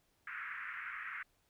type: band-pass noise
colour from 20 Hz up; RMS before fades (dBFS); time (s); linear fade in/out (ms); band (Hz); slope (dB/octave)
pink; -44; 0.27-1.23; 5; 1300 to 2200; 48
effects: pink hiss -75 dBFS RMS until 1.49 s